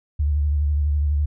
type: tone with vibrato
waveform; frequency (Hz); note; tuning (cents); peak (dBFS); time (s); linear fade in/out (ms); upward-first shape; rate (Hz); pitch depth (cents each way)
sine; 73.42; D2; 0; -17; 0.19-1.26; 10; sine; 12; 55
effects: none